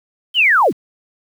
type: linear sweep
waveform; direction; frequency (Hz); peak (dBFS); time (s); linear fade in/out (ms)
sine; down; 3169 to 103.83; -9; 0.34-0.73; 50
effects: 7-bit